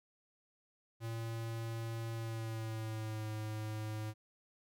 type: tone with pitch glide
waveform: square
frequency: 114.2 to 108.04 Hz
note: A#2 to A2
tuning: -35 to -31 cents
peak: -39 dBFS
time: 1-4.14 s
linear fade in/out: 50 ms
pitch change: -96 cents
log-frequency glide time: 2.14-3.28 s
effects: none